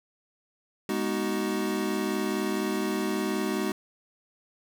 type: chord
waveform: square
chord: G# minor seventh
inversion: none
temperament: equal with one note detuned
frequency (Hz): 207.7 / 246.9 / 311.1 / 376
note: G#3 / B3 / D#4 / F#4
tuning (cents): 0 / 0 / 0 / +28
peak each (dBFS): -32 / -35 / -33 / -32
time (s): 0.89-3.72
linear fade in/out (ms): 2
effects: none